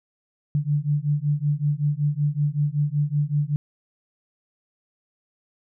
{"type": "beating tone pair", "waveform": "sine", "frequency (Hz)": [144.2, 149.5], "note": ["D3", "D3"], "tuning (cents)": [-31, 31], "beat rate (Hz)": 5.3, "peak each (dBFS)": -23, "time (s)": [0.55, 3.56], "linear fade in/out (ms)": 0, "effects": []}